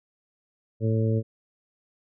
harmonic tone, 111.2 Hz, A2, 19 cents sharp, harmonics 1 / 2 / 3 / 4 / 5, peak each -22 / -29 / -33 / -30 / -35 dBFS, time 0.8-1.23 s, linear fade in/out 50 ms, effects none

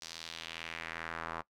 square tone with band-pass filter sweep, 41.2 Hz, E1, in tune, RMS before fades -43 dBFS, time 0.01-1.42 s, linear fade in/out 10 ms, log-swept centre 5300 to 1100 Hz, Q 1.9, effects noise-tail reverb RT60 0.1 s tail -21 dB re dry

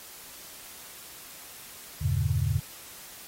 sine chord, E diminished seventh, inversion none, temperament just, 82.41 / 98.89 / 118.67 / 142.4 Hz, E2 / G2 / Bb2 / Db3, 0 / +16 / +31 / +47 cents, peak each -29 dBFS, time 2.01-2.6 s, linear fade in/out 10 ms, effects white hiss -46 dBFS RMS until 3.27 s + AAC 48 kbps

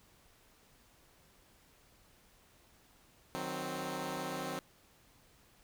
10% pulse chord, C diminished, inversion first, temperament equal with one note detuned, 153.95 / 185 / 261.6 Hz, Eb3 / Gb3 / C4, -18 / 0 / 0 cents, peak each -35 / -34 / -32 dBFS, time 3.35-4.59 s, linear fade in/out 0 ms, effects pink hiss -65 dBFS RMS until 5.63 s

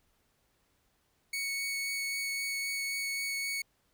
sawtooth tone with vibrato, 2221 Hz, C#7, 3 cents sharp, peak -29 dBFS, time 1.33-3.62 s, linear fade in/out 5 ms, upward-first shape triangle, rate 3.8 Hz, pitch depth 8 cents each way, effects pink hiss -73 dBFS RMS until 3.93 s

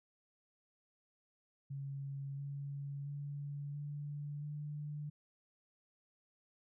sine tone with pitch steps, 138.59 / 140.93 / 143.31 / 145.73 / 148.19 Hz, C#3 / C#3 / D3 / D3 / D3, 0 / +29 / -42 / -13 / +16 cents, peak -40 dBFS, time 1.7-5.1 s, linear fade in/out 10 ms, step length 680 ms, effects none

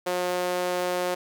sawtooth tone with high-pass filter, 179.6 Hz, F3, 49 cents sharp, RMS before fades -27 dBFS, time 0.06-1.15 s, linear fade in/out 10 ms, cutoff 480 Hz, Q 2.1, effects none

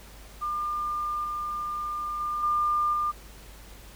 sine tone with level steps, 1200 Hz, D6, 37 cents sharp, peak -27 / -29 / -27 / -22 / -24 dBFS, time 0.41-3.12 s, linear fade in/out 20 ms, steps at 1.24 / 2.2 / 2.43 / 2.93 s, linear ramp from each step 5 ms, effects added 50 Hz sine -47 dBFS peak until 3.95 s + pink hiss -50 dBFS RMS until 3.95 s

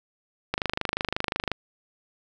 click train, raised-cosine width 0.3 ms, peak -9 dBFS, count 26, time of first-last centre 0.54-1.517 s, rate 25.6 Hz, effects none

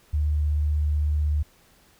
sine tone with vibrato, 74.8 Hz, D2, 32 cents sharp, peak -20 dBFS, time 0.13-1.43 s, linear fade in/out 10 ms, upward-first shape sine, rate 16 Hz, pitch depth 10 cents each way, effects pink hiss -58 dBFS RMS until 1.99 s

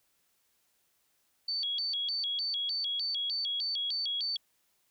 sine tone with vibrato, 3885 Hz, B7, 29 cents flat, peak -30 dBFS, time 1.48-4.37 s, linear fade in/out 5 ms, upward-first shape square, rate 3.3 Hz, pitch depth 270 cents each way, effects white hiss -73 dBFS RMS until 4.9 s

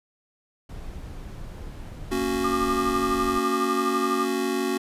brown noise, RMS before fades -37 dBFS, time 0.69-3.39 s, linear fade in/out 5 ms
square chord, F# major, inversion first, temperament just, 231.2 / 277.5 / 370 Hz, A#3 / C#4 / F#4, -14 / +2 / 0 cents, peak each -31 / -29 / -27 dBFS, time 2.11-4.78 s, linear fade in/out 10 ms
sine tone with tremolo, 1200 Hz, D6, 37 cents sharp, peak -22 dBFS, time 2.44-4.25 s, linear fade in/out 5 ms, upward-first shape sine, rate 12 Hz, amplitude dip 75%
effects resampled to 32000 Hz

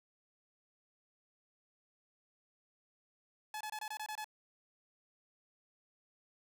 sawtooth tone bursts, 856 Hz, A5, 48 cents flat, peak -36 dBFS, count 8, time 3.54-4.244 s, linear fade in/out 2 ms, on 67 ms, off 24 ms, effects none

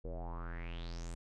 square tone with low-pass filter sweep, 42.33 Hz, E1, 47 cents sharp, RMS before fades -42 dBFS, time 0.04-1.15 s, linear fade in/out 10 ms, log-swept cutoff 460 to 8800 Hz, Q 5.9, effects none

